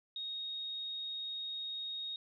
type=tone; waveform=sine; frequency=3738 Hz; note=A#7; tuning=4 cents sharp; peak=-38 dBFS; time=0.16-2.16 s; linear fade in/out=2 ms; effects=none